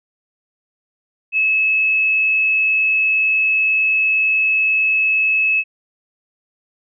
sine tone, 2591 Hz, E7, 30 cents flat, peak -13 dBFS, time 1.32-5.64 s, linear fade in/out 50 ms, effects none

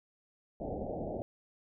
white low-pass noise, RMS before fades -38 dBFS, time 0.6-1.22 s, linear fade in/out 0 ms, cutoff 770 Hz, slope 96 dB/octave, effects none

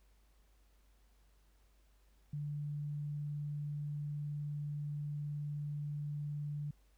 sine tone, 146.83 Hz, D3, in tune, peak -37 dBFS, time 2.33-6.71 s, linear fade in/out 5 ms, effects added 50 Hz sine -65 dBFS peak until 6.97 s + pink hiss -75 dBFS RMS until 6.97 s

